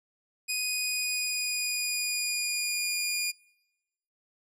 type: tone with pitch glide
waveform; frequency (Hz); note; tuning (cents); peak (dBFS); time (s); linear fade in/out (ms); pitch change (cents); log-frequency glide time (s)
15% pulse; 2489 to 2429; D#7 to D#7; 0 to -42; -21; 0.48-3.32; 20; -42; 0.6-2.9
effects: noise-tail reverb RT60 1.0 s tail -26 dB re dry